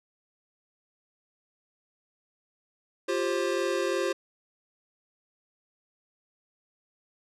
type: chord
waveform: square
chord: F suspended second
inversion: none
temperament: equal with one note detuned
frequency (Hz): 349.2 / 392 / 530.9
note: F4 / G4 / C5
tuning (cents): 0 / 0 / +25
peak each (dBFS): -31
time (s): 3.08-4.13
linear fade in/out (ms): 10
effects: low-pass 8000 Hz 12 dB/octave